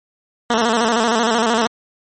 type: tone with vibrato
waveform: 10% pulse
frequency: 228.9 Hz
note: A#3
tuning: 31 cents flat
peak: -6 dBFS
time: 0.5-1.67 s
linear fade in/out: 2 ms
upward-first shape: square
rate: 13 Hz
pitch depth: 69 cents each way
effects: MP3 32 kbps